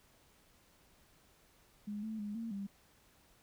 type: tone with pitch steps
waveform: sine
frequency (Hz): 207.3 / 219.5 / 207 / 228.2 / 198.5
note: G#3 / A3 / G#3 / A#3 / G3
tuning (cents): -3 / -4 / -5 / -37 / +22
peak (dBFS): -38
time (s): 1.87-2.67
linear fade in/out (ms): 10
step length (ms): 160
effects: pink hiss -67 dBFS RMS until 3.42 s